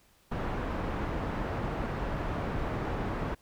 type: low-pass noise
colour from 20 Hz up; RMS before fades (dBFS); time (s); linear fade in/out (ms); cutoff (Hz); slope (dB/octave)
pink; -33; 0.31-3.35; 10; 1400; 12
effects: pink hiss -64 dBFS RMS until 3.41 s